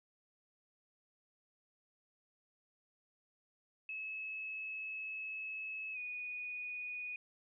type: tone with pitch glide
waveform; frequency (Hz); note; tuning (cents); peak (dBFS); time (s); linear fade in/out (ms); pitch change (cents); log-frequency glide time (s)
sine; 2588 to 2471; E7 to D#7; -32 to -13; -40; 3.89-7.16; 2; -81; 5.93-5.98
effects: none